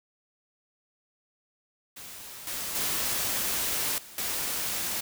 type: noise with level steps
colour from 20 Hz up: white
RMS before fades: -43 / -34 / -29 / -47 / -31 dBFS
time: 1.96-5.01 s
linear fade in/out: 10 ms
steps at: 2.47 / 2.75 / 3.98 / 4.18 s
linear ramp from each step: 2 ms
effects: none